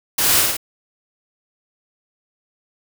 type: noise with echo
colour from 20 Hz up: white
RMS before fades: -18 dBFS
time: 0.18-0.41 s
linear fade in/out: 5 ms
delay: 53 ms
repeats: 3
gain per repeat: -2 dB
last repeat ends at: 0.569 s
effects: none